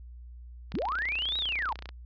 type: click train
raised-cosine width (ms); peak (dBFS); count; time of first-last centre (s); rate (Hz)
0.2; -23; 36; 0.72-1.891; 29.9
type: linear two-way sweep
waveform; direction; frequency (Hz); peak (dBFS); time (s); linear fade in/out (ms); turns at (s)
sine; up then down; 130.81 to 3915 to 807; -28; 0.74-1.73; 2; 1.38
effects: added 60 Hz sine -43 dBFS peak until 2.05 s + resampled to 11025 Hz